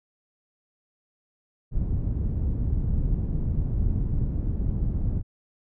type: low-pass noise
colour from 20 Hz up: pink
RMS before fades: -25 dBFS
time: 1.71-5.23 s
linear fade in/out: 50 ms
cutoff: 150 Hz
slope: 12 dB/octave
effects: none